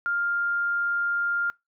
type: tone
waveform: sine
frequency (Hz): 1401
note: F6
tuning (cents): +5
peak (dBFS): -23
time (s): 0.06-1.5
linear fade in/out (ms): 0
effects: noise-tail reverb RT60 0.2 s tail -24 dB re dry